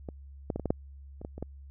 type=clicks; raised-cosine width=2 ms; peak=-24 / -16 / -19 / -22 / -17 / -11 / -30 / -24 / -28 / -21 dBFS; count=10; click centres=0.088 / 0.502 / 0.56 / 0.597 / 0.657 / 0.705 / 1.215 / 1.249 / 1.38 / 1.426 s; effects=added 69 Hz sine -45 dBFS peak until 1.7 s